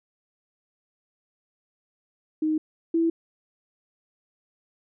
sine tone pair in turn, 311.1 / 330.6 Hz, D#4 / E4, 0 / +5 cents, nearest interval minor second, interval 105 cents, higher second, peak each -21 / -19 dBFS, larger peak second, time 2.42-2.58 / 2.94-3.1 s, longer neither, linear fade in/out 5 ms, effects none

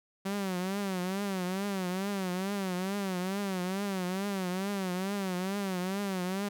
sawtooth tone with vibrato, 190.7 Hz, G3, 47 cents flat, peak -27 dBFS, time 0.25-6.49 s, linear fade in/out 10 ms, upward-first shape triangle, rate 2.3 Hz, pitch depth 130 cents each way, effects none

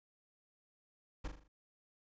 brown noise with echo, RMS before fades -37 dBFS, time 1.24-1.28 s, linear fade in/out 10 ms, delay 40 ms, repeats 5, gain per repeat -6 dB, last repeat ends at 1.48 s, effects resampled to 16000 Hz

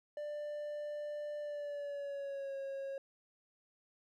triangle tone with pitch glide, 592 to 546 Hz, D5 to C#5, +14 to -26 cents, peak -37 dBFS, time 0.17-2.98 s, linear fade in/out 2 ms, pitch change -140 cents, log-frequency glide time 1.4-2.56 s, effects none

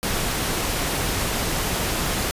pink noise, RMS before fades -24 dBFS, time 0.03-2.31 s, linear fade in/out 0 ms, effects resampled to 32000 Hz

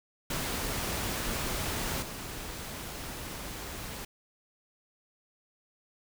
pink noise with level steps, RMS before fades -33 / -40 dBFS, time 0.3-4.05 s, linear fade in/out 5 ms, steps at 2.02 s, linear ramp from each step 5 ms, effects none

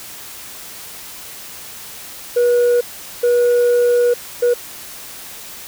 sine tone bursts at uneven times, 483.7 Hz, B4, 36 cents flat, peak -8 dBFS, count 3, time 2.36-2.81 / 3.23-4.14 / 4.42-4.54 s, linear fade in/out 10 ms, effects tanh soft clip ceiling -10 dBFS + white hiss -34 dBFS RMS until 5.67 s

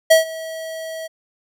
square tone with ADSR envelope, 645 Hz, E5, 38 cents flat, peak -7 dBFS, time 0.1-1.08 s, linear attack 13 ms, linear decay 130 ms, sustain -21 dB, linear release 20 ms, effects none

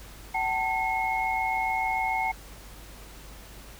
sine tone cluster, 761 / 888 / 2168 Hz, F#5 / A5 / C#7, +48 / +16 / -39 cents, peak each -29 dBFS, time 0.34-2.32 s, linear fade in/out 10 ms, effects added 50 Hz sine -46 dBFS peak until 3.79 s + pink hiss -48 dBFS RMS until 3.79 s

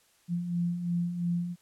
sine beating tone pair, 171 / 173.9 Hz, F3 / F3, -36 / -7 cents, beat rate 2.9 Hz, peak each -36 / -28 dBFS, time 0.28-1.56 s, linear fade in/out 50 ms, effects white hiss -65 dBFS RMS until 1.61 s + low-pass 11000 Hz 12 dB/octave

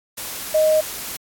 sine tone in noise, 622.3 Hz, D#5, in tune, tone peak -13 dBFS, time 0.54-0.81 s, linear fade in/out 10 ms, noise white, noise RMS -30 dBFS, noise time 0.17-1.17 s, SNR +14 dB, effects AAC 64 kbps

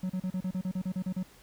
triangle tone bursts, 185 Hz, F#3, in tune, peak -27 dBFS, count 12, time 0.03-1.23 s, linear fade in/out 5 ms, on 67 ms, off 36 ms, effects pink hiss -57 dBFS RMS until 1.42 s

